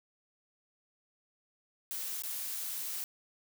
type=noise with dropouts; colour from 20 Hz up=blue; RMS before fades=-38 dBFS; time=1.91-3.04 s; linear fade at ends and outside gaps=0 ms; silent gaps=2.221-2.236 s; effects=none